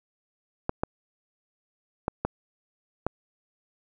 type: clicks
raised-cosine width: 1 ms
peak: -11 dBFS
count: 5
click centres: 0.694 / 0.835 / 2.081 / 2.25 / 3.066 s
effects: none